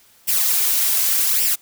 blue noise with flanger, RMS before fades -18 dBFS, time 0.27-1.56 s, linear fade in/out 20 ms, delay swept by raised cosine 0.37 to 5.17 ms, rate 0.86 Hz, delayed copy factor +0.65, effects white hiss -53 dBFS RMS until 1.61 s

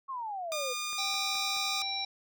sine exponential sweep, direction down, 1108 to 484.9 Hz, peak -34 dBFS, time 0.08-0.74 s, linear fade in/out 20 ms
10% pulse tone, 1213 Hz, D#6, 44 cents flat, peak -25 dBFS, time 0.52-1.82 s, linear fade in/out 0 ms
click train, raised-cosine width 0.5 ms, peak -35 dBFS, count 4, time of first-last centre 0.93-1.566 s, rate 4.72 Hz
harmonic tone, 784 Hz, G5, in tune, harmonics 1 / 3 / 5 / 7, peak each -39 / -40 / -34 / -38 dBFS, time 0.98-2.05 s, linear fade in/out 5 ms
effects none

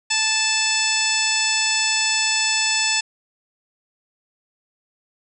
harmonic tone, 877 Hz, A5, 6 cents flat, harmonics 1 / 2 / 3 / 4 / 5 / 6 / 7 / 8 / 9, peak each -30 / -28 / -23 / -27 / -29 / -24 / -33 / -29 / -25 dBFS, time 0.1-3.01 s, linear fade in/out 10 ms, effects none

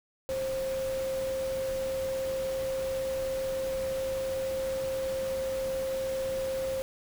sine tone in noise, 530 Hz, C5, 22 cents sharp, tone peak -29 dBFS, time 0.29-6.82 s, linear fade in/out 0 ms, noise pink, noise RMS -42 dBFS, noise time 0.29-6.82 s, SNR +10 dB, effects none

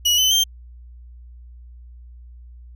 30% pulse tone with pitch steps, 2918 / 3037 / 3160 Hz, F#7 / F#7 / G7, -25 / +44 / +13 cents, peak -12 dBFS, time 0.05-0.44 s, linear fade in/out 10 ms, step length 130 ms, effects added 60 Hz sine -39 dBFS peak until 2.75 s

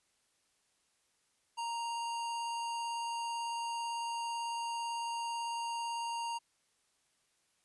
square tone with vibrato, 932.3 Hz, A#5, in tune, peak -36 dBFS, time 1.57-6.39 s, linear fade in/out 20 ms, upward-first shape triangle, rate 18 Hz, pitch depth 8 cents each way, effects white hiss -75 dBFS RMS until 7.64 s + resampled to 24000 Hz

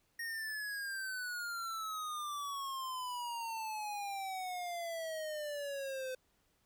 square exponential sweep, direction down, 1864.7 to 511 Hz, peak -39 dBFS, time 0.19-6.15 s, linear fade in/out 5 ms, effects pink hiss -75 dBFS RMS until 6.65 s

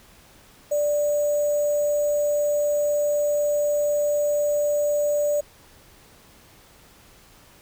sine tone with sample-and-hold, 588 Hz, D5, 2 cents sharp, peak -19 dBFS, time 0.71-5.41 s, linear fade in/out 10 ms, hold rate 7350 Hz, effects pink hiss -52 dBFS RMS until 7.61 s

